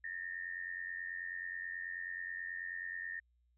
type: tone with amplitude modulation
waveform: sine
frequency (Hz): 1824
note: A#6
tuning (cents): -38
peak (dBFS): -36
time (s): 0.04-3.2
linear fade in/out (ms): 5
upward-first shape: sine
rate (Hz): 89.3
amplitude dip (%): 80
effects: added 60 Hz sine -70 dBFS peak until 3.57 s